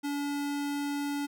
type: tone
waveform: square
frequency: 286.4 Hz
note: D4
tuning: 43 cents flat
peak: -31 dBFS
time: 0.03-1.27 s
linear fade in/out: 20 ms
effects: none